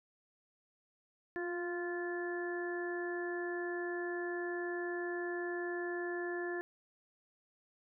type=harmonic tone with a mistuned harmonic; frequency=348.1 Hz; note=F4; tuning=6 cents flat; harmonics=1 / 2 / 3 / 4 / 5; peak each=-37 / -46 / -51 / -53 / -42 dBFS; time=1.36-6.61 s; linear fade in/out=0 ms; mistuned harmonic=1; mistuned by=+21 cents; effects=none